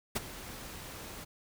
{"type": "noise with ADSR envelope", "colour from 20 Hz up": "pink", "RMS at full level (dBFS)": -30, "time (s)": [0.15, 1.25], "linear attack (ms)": 14, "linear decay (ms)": 24, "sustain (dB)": -15, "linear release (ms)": 17, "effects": []}